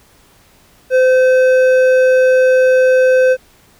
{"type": "tone with hard clipping", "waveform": "sine", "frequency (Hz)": 514, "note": "C5", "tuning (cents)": -31, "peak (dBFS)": -9, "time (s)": [0.9, 3.37], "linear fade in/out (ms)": 50, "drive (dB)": 8, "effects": ["pink hiss -49 dBFS RMS until 3.79 s"]}